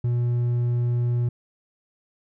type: tone with hard clipping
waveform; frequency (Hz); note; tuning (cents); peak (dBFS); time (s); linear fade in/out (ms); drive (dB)
sine; 120.7; B2; -39; -21; 0.04-1.29; 5; 3
effects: none